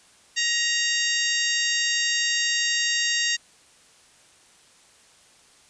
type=harmonic tone with a mistuned harmonic; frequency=932.3 Hz; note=A#5; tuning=in tune; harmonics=2 / 3 / 4 / 5 / 6 / 7 / 8; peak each=-26 / -28 / -29 / -30 / -31 / -31 / -32 dBFS; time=0.36-3.37 s; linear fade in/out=20 ms; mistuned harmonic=2; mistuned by=+20 cents; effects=white hiss -55 dBFS RMS until 5.69 s + resampled to 22050 Hz